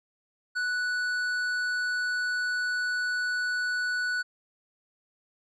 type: tone with tanh clipping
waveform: triangle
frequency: 1480 Hz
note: F#6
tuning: in tune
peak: -28 dBFS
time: 0.55-4.23 s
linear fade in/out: 20 ms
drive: 14 dB
effects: resampled to 22050 Hz